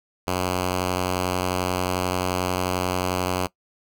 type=tone; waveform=5% pulse; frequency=91.3 Hz; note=F#2; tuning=23 cents flat; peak=-11 dBFS; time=0.27-3.47 s; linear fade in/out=5 ms; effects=noise-tail reverb RT60 0.1 s tail -20 dB re dry